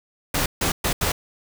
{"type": "noise bursts at uneven times", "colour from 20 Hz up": "pink", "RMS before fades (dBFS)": -22, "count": 4, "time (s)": [[0.34, 0.46], [0.61, 0.72], [0.84, 0.93], [1.01, 1.12]], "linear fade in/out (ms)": 5, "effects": []}